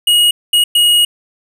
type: tone bursts at uneven times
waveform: square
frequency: 2888 Hz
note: F#7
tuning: 43 cents flat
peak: -8 dBFS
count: 3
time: 0.07-0.31 / 0.53-0.64 / 0.75-1.05 s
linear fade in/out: 5 ms
effects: none